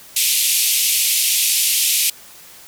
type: band-pass noise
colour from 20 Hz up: white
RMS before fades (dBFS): -17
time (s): 0.16-2.1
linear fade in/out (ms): 5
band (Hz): 2300 to 14000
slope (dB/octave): 48
effects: white hiss -42 dBFS RMS until 2.67 s